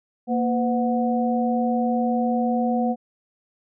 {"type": "tone cluster", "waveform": "sine", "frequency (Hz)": [233.9, 506, 733], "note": ["A#3", "B4", "F#5"], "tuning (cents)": [6, 42, -16], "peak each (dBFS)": [-21, -27, -25], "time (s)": [0.27, 2.96], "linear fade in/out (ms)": 50, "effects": []}